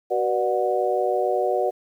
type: tone cluster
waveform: sine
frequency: 376 / 487.1 / 594 / 733 Hz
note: F#4 / B4 / D5 / F#5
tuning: +28 / -24 / +20 / -16 cents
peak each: -25 dBFS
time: 0.1-1.71 s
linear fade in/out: 20 ms
effects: 9-bit